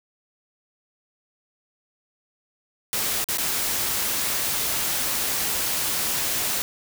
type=noise with dropouts; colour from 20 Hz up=white; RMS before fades=-25 dBFS; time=2.93-6.62 s; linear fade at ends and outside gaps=0 ms; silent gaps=3.242-3.287 / 3.373-3.383 s; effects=none